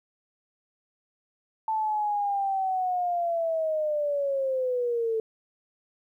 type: linear sweep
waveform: sine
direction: down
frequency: 884 to 440 Hz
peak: -24 dBFS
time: 1.68-5.2 s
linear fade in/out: 2 ms
effects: 11-bit